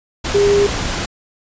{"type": "tone in noise", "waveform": "sine", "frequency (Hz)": 404.5, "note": "G#4", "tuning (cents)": -46, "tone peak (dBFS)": -10, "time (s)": [0.34, 0.67], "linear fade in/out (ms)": 10, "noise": "pink", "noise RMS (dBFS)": -21, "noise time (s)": [0.24, 1.06], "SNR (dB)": 8, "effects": ["resampled to 16000 Hz"]}